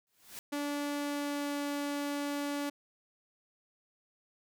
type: noise with exponential growth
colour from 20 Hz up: white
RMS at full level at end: -42 dBFS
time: 0.07-0.39 s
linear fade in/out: 0 ms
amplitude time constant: 68 ms
type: tone with pitch glide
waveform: sawtooth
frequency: 289 to 287.2 Hz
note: D4 to D4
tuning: -28 to -39 cents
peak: -29 dBFS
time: 0.52-2.7 s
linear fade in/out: 10 ms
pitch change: -11 cents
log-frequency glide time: 0.93-1.63 s
effects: none